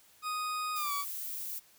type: tone with pitch glide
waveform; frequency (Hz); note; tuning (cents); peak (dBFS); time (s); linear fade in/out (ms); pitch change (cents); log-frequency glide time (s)
40% pulse; 1244.5 to 1141.2; D#6 to C#6; 0 to +50; -32; 0.22-1.05; 50; -150; 0.75-0.93
type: noise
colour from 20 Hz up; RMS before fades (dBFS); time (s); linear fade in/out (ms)
violet; -39; 0.75-1.6; 20
effects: white hiss -62 dBFS RMS until 1.78 s